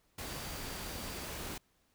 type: tone in noise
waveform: sine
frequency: 4666 Hz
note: D8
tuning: 12 cents flat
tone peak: -53 dBFS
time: 0.25-1.25 s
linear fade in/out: 5 ms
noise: pink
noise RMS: -42 dBFS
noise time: 0.18-1.58 s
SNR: -14 dB
effects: pink hiss -73 dBFS RMS until 1.94 s